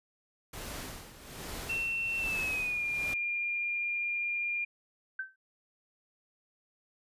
pink noise with tremolo, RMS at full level -40 dBFS, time 0.53-3.14 s, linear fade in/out 5 ms, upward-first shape sine, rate 1.2 Hz, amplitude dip 75%
sine tone with pitch glide, 2700 to 2405 Hz, E7 to D7, +41 to +41 cents, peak -30 dBFS, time 1.69-4.65 s, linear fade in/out 10 ms, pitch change -200 cents, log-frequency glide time 2.18-2.84 s
sine tone with exponential decay, 1546 Hz, G6, 24 cents flat, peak -30 dBFS, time 5.19-5.36 s, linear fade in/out 5 ms, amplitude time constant 35 ms
effects resampled to 32000 Hz

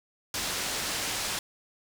white low-pass noise, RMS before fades -32 dBFS, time 0.34-1.39 s, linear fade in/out 2 ms, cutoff 7200 Hz, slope 12 dB/octave, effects none

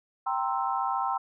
sine chord, C dominant seventh, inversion second, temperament equal, 784 / 932.3 / 1046.5 / 1318.5 Hz, G5 / Bb5 / C6 / E6, 0 / 0 / 0 / 0 cents, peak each -30 / -32 / -31 / -33 dBFS, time 0.26-1.18 s, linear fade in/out 10 ms, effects none

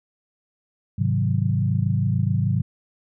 sine chord, Ab dominant seventh, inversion none, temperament equal, 103.83 / 130.81 / 155.56 / 185 Hz, Ab2 / C3 / Eb3 / Gb3, 0 / 0 / 0 / 0 cents, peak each -22 / -23 / -27 / -26 dBFS, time 0.98-2.62 s, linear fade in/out 10 ms, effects none

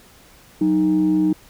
sine tone pair together, 185 / 310.7 Hz, F#3 / D#4, 0 / -2 cents, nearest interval major sixth, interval 898 cents, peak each -20 / -14 dBFS, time 0.61-1.33 s, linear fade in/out 5 ms, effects tanh soft clip ceiling -10 dBFS + pink hiss -49 dBFS RMS until 1.49 s

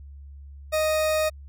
40% pulse tone, 622.3 Hz, D#5, in tune, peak -20 dBFS, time 0.72-1.3 s, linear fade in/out 20 ms, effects added 70 Hz sine -40 dBFS peak until 1.48 s

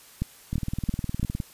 two click trains, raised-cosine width 5 ms, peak -16 / -13 dBFS, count 18 / 4, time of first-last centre 0.53-1.402 / 0.22-1.23 s, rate 19.5 / 2.97 Hz, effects white hiss -51 dBFS RMS until 1.53 s + resampled to 32000 Hz

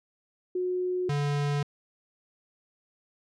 sine / square tone pair in turn, 363.9 / 144.41 Hz, F#4 / D3, -29 / -29 cents, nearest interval octave + major third, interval 1600 cents, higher first, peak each -26 dBFS, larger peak neither, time 0.55-1.09 / 1.09-1.63 s, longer neither, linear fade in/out 5 ms, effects low-pass 6000 Hz 12 dB/octave

